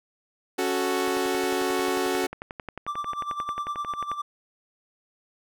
sawtooth chord, F# minor, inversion second, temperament equal, 277.2 / 370 / 440 Hz, C#4 / F#4 / A4, 0 / 0 / 0 cents, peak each -26 / -22 / -26 dBFS, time 0.58-2.27 s, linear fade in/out 10 ms
click train, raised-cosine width 0.5 ms, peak -20 dBFS, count 35, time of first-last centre 1.08-4.116 s, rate 11.2 Hz
triangle tone with tremolo, 1174.7 Hz, D6, in tune, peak -24 dBFS, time 2.87-4.22 s, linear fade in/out 10 ms, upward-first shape sine, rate 9.9 Hz, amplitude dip 70%
effects none

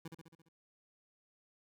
25% pulse tone with echo, 163.9 Hz, E3, 10 cents flat, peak -39 dBFS, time 0.05-0.08 s, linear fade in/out 5 ms, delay 68 ms, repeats 6, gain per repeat -4 dB, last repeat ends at 0.488 s, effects none

